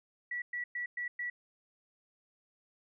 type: tone bursts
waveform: sine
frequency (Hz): 1944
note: B6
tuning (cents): -28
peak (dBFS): -34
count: 5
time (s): 0.31-1.3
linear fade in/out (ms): 5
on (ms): 110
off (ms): 110
effects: none